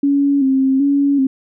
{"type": "tone with vibrato", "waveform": "sine", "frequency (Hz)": 273.8, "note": "C#4", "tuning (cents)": -21, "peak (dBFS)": -11, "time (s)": [0.03, 1.27], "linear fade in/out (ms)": 5, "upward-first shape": "square", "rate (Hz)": 1.3, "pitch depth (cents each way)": 48, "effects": []}